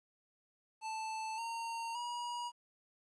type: tone with pitch steps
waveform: square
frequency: 880 / 919.5 / 960.8 Hz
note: A5 / A#5 / B5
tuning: 0 / -24 / -48 cents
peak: -39 dBFS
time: 0.81-2.52 s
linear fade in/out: 50 ms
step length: 570 ms
effects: resampled to 22050 Hz + 12-bit